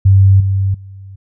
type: tone with level steps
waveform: sine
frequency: 97 Hz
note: G2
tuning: 18 cents flat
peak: -4 / -11 / -30 dBFS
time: 0.05-1.16 s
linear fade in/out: 10 ms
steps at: 0.4 / 0.74 s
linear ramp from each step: 5 ms
effects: none